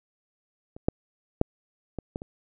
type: clicks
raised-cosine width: 2 ms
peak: -28 / -8 / -6 / -19 / -18 / -25 dBFS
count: 6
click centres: 0.765 / 0.885 / 1.414 / 1.987 / 2.159 / 2.219 s
effects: none